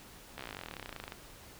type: slowing click train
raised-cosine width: 0.3 ms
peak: -25 dBFS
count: 30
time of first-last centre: 0.38-1.122 s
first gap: 14 ms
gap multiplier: 1.04
effects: pink hiss -53 dBFS RMS until 1.59 s